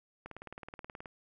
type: click train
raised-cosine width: 0.5 ms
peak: -29 dBFS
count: 16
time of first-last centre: 0.26-1.058 s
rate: 18.8 Hz
effects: none